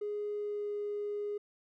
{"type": "tone with pitch glide", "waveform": "triangle", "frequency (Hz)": [415.3, 412.9], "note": ["G#4", "G#4"], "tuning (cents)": [0, -10], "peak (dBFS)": -30, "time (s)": [0.01, 1.38], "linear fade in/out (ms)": 10, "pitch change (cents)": -10, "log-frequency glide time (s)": [0.35, 0.71], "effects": ["tanh soft clip ceiling -31 dBFS"]}